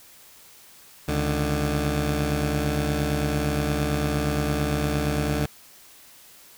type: tone pair together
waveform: 15% pulse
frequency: 70.2 / 149.13 Hz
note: C#2 / D3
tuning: +22 / +27 cents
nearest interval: octave + minor second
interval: 1305 cents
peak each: -19 dBFS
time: 1.08-5.46 s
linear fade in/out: 5 ms
effects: white hiss -50 dBFS RMS until 6.57 s